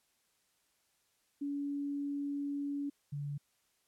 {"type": "tone pair in turn", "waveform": "sine", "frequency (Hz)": [284.3, 143.88], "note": ["C#4", "D3"], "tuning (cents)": [44, -35], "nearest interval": "octave", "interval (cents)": 1179, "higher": "first", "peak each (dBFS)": [-34, -36], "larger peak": "first", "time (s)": [[1.41, 2.9], [3.12, 3.38]], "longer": "first", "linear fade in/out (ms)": 10, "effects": ["white hiss -75 dBFS RMS until 3.87 s", "low-pass 12000 Hz 12 dB/octave"]}